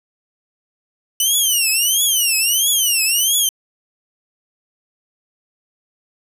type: tone with vibrato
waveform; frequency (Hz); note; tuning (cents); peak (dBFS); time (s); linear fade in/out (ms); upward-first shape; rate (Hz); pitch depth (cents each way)
10% pulse; 2951; F#7; -5; -6; 1.2-3.49; 2; triangle; 1.5; 260
effects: resampled to 32000 Hz + 7-bit